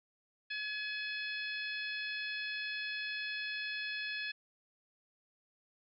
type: harmonic tone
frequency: 849 Hz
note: G#5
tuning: 38 cents sharp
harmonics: 2 / 3 / 4 / 5 / 6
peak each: -40 / -41 / -45 / -47 / -51 dBFS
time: 0.5-4.32 s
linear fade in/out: 10 ms
effects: none